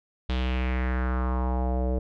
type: tone with low-pass filter sweep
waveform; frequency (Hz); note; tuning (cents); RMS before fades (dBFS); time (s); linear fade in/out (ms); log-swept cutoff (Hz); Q
square; 63.3; B1; +43; -26; 0.29-1.99; 5; 3600 to 520; 3
effects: none